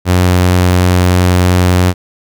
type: tone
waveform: sawtooth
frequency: 90.3 Hz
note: F#2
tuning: 42 cents flat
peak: -3 dBFS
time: 0.05-1.94 s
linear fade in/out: 50 ms
effects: none